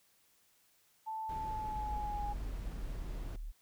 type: tone with pitch glide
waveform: sine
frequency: 880 to 825.8 Hz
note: A5 to G#5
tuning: 0 to -10 cents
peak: -37 dBFS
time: 1.06-2.34 s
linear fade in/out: 20 ms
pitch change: -110 cents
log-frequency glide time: 1.35-2.23 s
type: noise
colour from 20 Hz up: brown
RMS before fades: -44 dBFS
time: 1.29-3.36 s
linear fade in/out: 2 ms
type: linear sweep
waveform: sine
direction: down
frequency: 53.4 to 36.35 Hz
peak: -39 dBFS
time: 1.75-3.52 s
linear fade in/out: 20 ms
effects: white hiss -70 dBFS RMS until 3.61 s